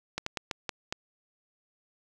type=slowing click train; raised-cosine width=0.2 ms; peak=-14 dBFS; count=6; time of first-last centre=0.18-0.925 s; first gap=84 ms; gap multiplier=1.29; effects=none